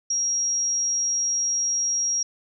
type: tone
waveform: sine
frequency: 5640 Hz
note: F8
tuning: 16 cents sharp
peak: -21 dBFS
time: 0.1-2.23 s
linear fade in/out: 5 ms
effects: none